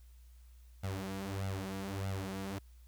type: tone with flanger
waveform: sawtooth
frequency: 96.9 Hz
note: G2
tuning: 20 cents flat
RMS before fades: -39 dBFS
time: 0.83-2.59 s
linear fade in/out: 10 ms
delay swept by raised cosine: 1.4 to 6.1 ms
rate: 1.6 Hz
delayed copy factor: +0.8
effects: added 60 Hz sine -54 dBFS peak until 2.87 s + white hiss -71 dBFS RMS until 2.87 s